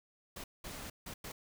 pink noise bursts at uneven times, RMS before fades -45 dBFS, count 4, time 0.36-0.44 / 0.64-0.9 / 1.06-1.14 / 1.24-1.32 s, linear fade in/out 5 ms, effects none

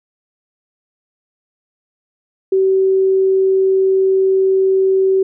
sine tone, 382.3 Hz, G4, 43 cents flat, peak -10 dBFS, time 2.52-5.23 s, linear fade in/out 5 ms, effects none

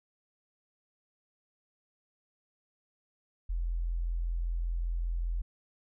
sine tone, 42.55 Hz, F1, 44 cents flat, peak -29 dBFS, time 3.49-5.42 s, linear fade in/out 10 ms, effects none

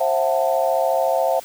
sine chord, F# half-diminished seventh, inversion second, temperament just, 532.8 / 666 / 740 / 888 Hz, C5 / E5 / F#5 / A5, +31 / +18 / 0 / +16 cents, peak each -21 / -20 / -23 / -26 dBFS, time 0-1.4 s, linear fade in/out 10 ms, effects white hiss -41 dBFS RMS until 1.44 s

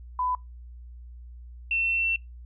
sine tone pair in turn, 1001 / 2699 Hz, B5 / E7, +23 / +40 cents, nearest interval octave + perfect fourth, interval 1717 cents, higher second, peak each -24 / -23 dBFS, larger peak second, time 0.19-0.35 / 1.71-2.16 s, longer second, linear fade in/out 2 ms, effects noise-tail reverb RT60 0.2 s tail -24 dB re dry + added 60 Hz sine -41 dBFS peak until 2.45 s

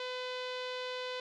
sawtooth tone with low-pass filter, 504 Hz, B4, 35 cents sharp, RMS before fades -39 dBFS, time 0-1.2 s, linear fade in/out 2 ms, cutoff 3800 Hz, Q 2.7, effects none

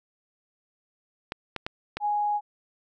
clicks, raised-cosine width 0.3 ms, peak -15 dBFS, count 4, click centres 1.321 / 1.563 / 1.665 / 1.97 s
sine tone, 830.6 Hz, G#5, in tune, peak -23 dBFS, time 2-2.41 s, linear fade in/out 50 ms
effects none

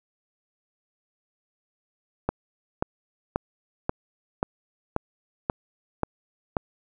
click train, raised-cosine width 1 ms, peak -9 dBFS, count 9, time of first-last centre 2.29-6.568 s, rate 1.87 Hz, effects none

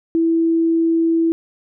sine tone, 329.6 Hz, E4, in tune, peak -13 dBFS, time 0.15-1.32 s, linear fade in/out 0 ms, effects none

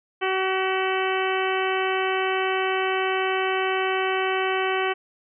harmonic tone with a mistuned harmonic, 378.5 Hz, F#4, 39 cents sharp, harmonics 1 / 2 / 3 / 4 / 5 / 6 / 7 / 8, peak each -25 / -28 / -30 / -31 / -32 / -33 / -33 / -34 dBFS, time 0.21-4.94 s, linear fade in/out 20 ms, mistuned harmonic 5, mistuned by +15 cents, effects none

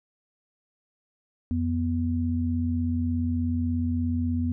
sine tone pair together, 87.31 / 245.3 Hz, F2 / B3, 0 / -12 cents, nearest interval octave + tritone, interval 1788 cents, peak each -26 dBFS, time 1.51-4.52 s, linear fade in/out 0 ms, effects none

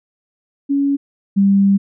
sine tone pair in turn, 280.1 / 197.59 Hz, C#4 / G3, +18 / +14 cents, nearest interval tritone, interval 604 cents, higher first, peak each -13 / -9 dBFS, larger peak second, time 0.69-0.97 / 1.36-1.78 s, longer second, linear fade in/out 20 ms, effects none

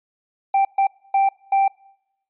triangle tone bursts at uneven times, 784 Hz, G5, in tune, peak -12 dBFS, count 4, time 0.54-0.65 / 0.78-0.87 / 1.14-1.29 / 1.52-1.68 s, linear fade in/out 5 ms, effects noise-tail reverb RT60 0.9 s tail -26 dB re dry + resampled to 8000 Hz

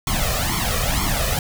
pink noise with flanger, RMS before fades -21 dBFS, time 0.07-1.39 s, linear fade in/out 2 ms, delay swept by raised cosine 0.91 to 1.67 ms, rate 2.1 Hz, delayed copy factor +0.9, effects none

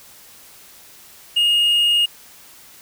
triangle tone with hard clipping, 2854 Hz, F7, 37 cents sharp, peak -14 dBFS, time 1.36-2.06 s, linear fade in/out 10 ms, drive 5 dB, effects white hiss -45 dBFS RMS until 2.81 s

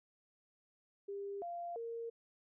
sine tone with pitch steps, 399.9 / 692 / 462.4 Hz, G4 / F5 / A#4, +35 / -16 / -14 cents, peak -40 dBFS, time 1.08-2.1 s, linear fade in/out 10 ms, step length 340 ms, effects none

